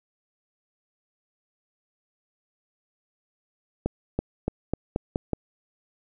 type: accelerating click train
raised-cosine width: 2 ms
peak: -11 dBFS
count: 7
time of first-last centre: 3.86-5.333 s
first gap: 330 ms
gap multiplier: 0.88
effects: none